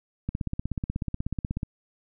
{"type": "click train", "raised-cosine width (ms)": 5, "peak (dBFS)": -16, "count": 23, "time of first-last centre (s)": [0.29, 1.631], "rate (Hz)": 16.4, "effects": []}